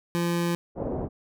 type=tone; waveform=25% pulse; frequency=171.8 Hz; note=F3; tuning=28 cents flat; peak=-20 dBFS; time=0.15-0.55 s; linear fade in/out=0 ms
type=low-pass noise; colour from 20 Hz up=white; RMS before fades=-30 dBFS; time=0.75-1.09 s; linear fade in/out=50 ms; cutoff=610 Hz; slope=24 dB/octave
effects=none